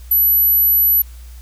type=tone; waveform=sine; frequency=11840 Hz; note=F#9; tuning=in tune; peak=-10 dBFS; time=0.11-1.02 s; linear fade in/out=5 ms; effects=added 60 Hz sine -33 dBFS peak until 1.41 s + white hiss -48 dBFS RMS until 1.41 s